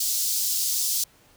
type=high-pass noise; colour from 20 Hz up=pink; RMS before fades=-25 dBFS; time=0-1.04 s; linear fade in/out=5 ms; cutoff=4700 Hz; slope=24 dB/octave; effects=pink hiss -57 dBFS RMS until 1.36 s